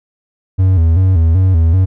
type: tone with vibrato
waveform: triangle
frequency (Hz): 87.6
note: F2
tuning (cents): +6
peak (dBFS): -5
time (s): 0.58-1.86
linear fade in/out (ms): 20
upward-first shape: square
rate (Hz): 2.6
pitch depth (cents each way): 120
effects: none